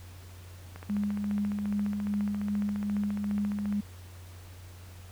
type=click train; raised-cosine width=0.5 ms; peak=-28 dBFS; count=44; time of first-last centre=0.76-3.726 s; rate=14.5 Hz
type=tone with tremolo; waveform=sine; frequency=204.9 Hz; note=G#3; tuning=23 cents flat; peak=-26 dBFS; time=0.89-3.81 s; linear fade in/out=10 ms; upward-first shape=sine; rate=2.5 Hz; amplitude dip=35%
effects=added 90 Hz sine -45 dBFS peak until 5.11 s + pink hiss -54 dBFS RMS until 5.11 s